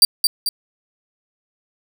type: tone with echo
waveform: sawtooth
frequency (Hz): 4688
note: D8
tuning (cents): -4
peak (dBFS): -3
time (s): 0.02-0.05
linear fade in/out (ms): 2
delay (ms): 220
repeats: 2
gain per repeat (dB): -6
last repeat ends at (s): 0.49
effects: none